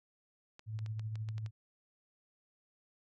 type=clicks; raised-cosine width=0.2 ms; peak=-34 dBFS; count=8; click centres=0.594 / 0.79 / 0.862 / 0.995 / 1.156 / 1.288 / 1.381 / 1.462 s
type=tone with tremolo; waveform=sine; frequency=109.1 Hz; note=A2; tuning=14 cents flat; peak=-35 dBFS; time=0.66-1.51 s; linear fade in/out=50 ms; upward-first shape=sine; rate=13 Hz; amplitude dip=40%
effects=none